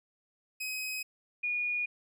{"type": "tone pair in turn", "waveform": ["sawtooth", "sine"], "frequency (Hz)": [2530, 2445], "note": ["D#7", "D#7"], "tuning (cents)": [28, -31], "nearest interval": "minor second", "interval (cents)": 59, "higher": "first", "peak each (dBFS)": [-31, -29], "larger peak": "second", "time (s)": [[0.6, 1.03], [1.43, 1.86]], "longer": "neither", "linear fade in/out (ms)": 10, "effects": []}